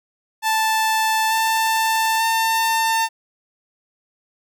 sawtooth tone with pitch steps, 880 / 889.7 / 899.5 Hz, A5 / A5 / A5, 0 / +19 / +38 cents, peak -13 dBFS, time 0.42-3.09 s, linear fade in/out 50 ms, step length 890 ms, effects none

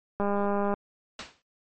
click train, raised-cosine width 1 ms, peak -15 dBFS, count 110, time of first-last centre 0.2-0.74 s, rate 202 Hz
white noise with exponential decay, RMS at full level -29 dBFS, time 1.19-1.42 s, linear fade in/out 2 ms, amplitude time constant 48 ms
effects low-pass 4000 Hz 12 dB/octave + MP3 32 kbps

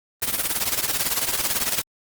white noise with tremolo, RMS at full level -20 dBFS, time 0.22-1.82 s, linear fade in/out 2 ms, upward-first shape triangle, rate 18 Hz, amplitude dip 85%, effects Opus 24 kbps

